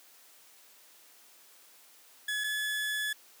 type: tone pair in turn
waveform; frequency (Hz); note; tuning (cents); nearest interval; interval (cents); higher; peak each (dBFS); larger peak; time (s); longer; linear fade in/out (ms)
30% pulse; 1700 / 1710.8; G#6 / A6; +40 / -49; unison; 11; second; -28; neither; 2.28-2.44 / 2.44-3.13; second; 5
effects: white hiss -58 dBFS RMS until 3.4 s + high-pass 300 Hz 12 dB/octave